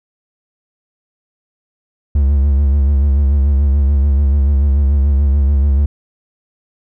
triangle tone with vibrato, 70 Hz, C#2, 18 cents sharp, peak -7 dBFS, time 2.15-5.86 s, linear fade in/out 5 ms, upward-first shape sine, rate 6.9 Hz, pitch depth 69 cents each way, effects none

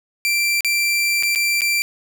sawtooth tone with dropouts, 2353 Hz, D7, 3 cents sharp, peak -13 dBFS, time 0.25-1.82 s, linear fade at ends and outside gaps 0 ms, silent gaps 0.607-0.647 / 1.226-1.233 / 1.35-1.358 / 1.608-1.618 s, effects none

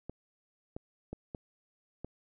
clicks, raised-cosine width 2 ms, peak -26 dBFS, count 5, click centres 0.096 / 0.765 / 1.13 / 1.348 / 2.046 s, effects none

